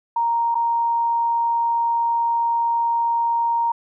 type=tone with dropouts; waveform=sine; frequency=932.3 Hz; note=A#5; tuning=in tune; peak=-17 dBFS; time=0.16-3.72 s; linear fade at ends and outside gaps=5 ms; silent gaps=0.546-0.552 s; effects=none